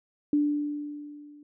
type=tone with level ramp; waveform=sine; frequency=293.7 Hz; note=D4; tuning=in tune; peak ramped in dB=-19 to -48 dBFS; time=0.33-1.43 s; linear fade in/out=2 ms; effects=none